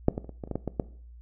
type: clicks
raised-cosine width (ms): 2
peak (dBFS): -6 / -17 / -30 / -27 / -21 / -30 / -18 / -15 / -16 / -12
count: 10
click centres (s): 0.084 / 0.179 / 0.245 / 0.293 / 0.438 / 0.475 / 0.513 / 0.556 / 0.677 / 0.798
effects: noise-tail reverb RT60 0.5 s tail -18 dB re dry + added 59 Hz sine -45 dBFS peak until 1.21 s